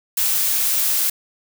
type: noise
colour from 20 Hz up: blue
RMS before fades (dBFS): -19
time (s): 0.17-1.1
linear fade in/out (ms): 5
effects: none